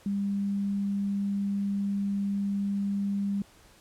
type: tone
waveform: sine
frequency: 199.8 Hz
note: G3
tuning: 33 cents sharp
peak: -26 dBFS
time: 0.06-3.42 s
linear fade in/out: 2 ms
effects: pink hiss -57 dBFS RMS until 3.8 s + low-pass 12000 Hz 12 dB/octave